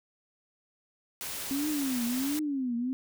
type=noise; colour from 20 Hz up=white; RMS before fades=-37 dBFS; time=1.21-2.39 s; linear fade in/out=0 ms
type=tone with vibrato; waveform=sine; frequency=267.8 Hz; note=C4; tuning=40 cents sharp; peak=-28 dBFS; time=1.51-2.93 s; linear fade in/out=0 ms; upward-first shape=triangle; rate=1.4 Hz; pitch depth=250 cents each way
effects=none